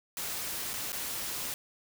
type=noise with dropouts; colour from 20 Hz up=white; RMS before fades=-36 dBFS; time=0.17-1.54 s; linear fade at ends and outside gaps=1 ms; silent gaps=0.734-0.738 / 0.921-0.929 s; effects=none